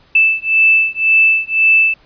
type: beating tone pair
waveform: sine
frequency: 2637 / 2638.9 Hz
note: E7 / E7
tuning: 0 / +1 cents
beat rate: 1.9 Hz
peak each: -12 dBFS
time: 0.15-1.94 s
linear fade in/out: 5 ms
effects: pink hiss -50 dBFS RMS until 2.05 s + resampled to 11025 Hz